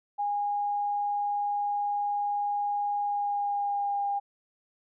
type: tone with pitch glide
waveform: sine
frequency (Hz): 819 to 806.3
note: G#5 to G5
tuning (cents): -24 to +49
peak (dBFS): -26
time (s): 0.18-4.2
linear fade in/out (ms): 20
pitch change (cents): -27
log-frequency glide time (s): 3-4.07
effects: none